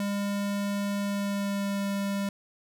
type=tone with pitch glide; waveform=square; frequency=201.6 to 199.17 Hz; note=G3 to G3; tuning=+49 to +28 cents; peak=-28 dBFS; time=0-2.29 s; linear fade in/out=2 ms; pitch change=-21 cents; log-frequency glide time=0.99-1.87 s; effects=none